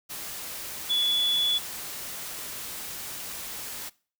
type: tone in noise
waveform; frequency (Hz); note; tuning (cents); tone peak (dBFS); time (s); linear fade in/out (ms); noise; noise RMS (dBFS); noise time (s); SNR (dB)
sine; 3425; A7; -47; -22; 0.89-1.59; 20; white; -37; 0.09-3.9; +12
effects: noise-tail reverb RT60 0.4 s tail -22 dB re dry